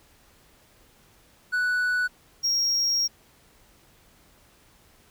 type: tone pair in turn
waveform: triangle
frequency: 1481 / 5592 Hz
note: F#6 / F8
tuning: +1 / +1 cents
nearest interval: octave + major seventh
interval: 2300 cents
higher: second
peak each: -20 dBFS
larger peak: neither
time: 1.52-2.08 / 2.43-3.08 s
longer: second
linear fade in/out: 20 ms
effects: pink hiss -58 dBFS RMS until 5.1 s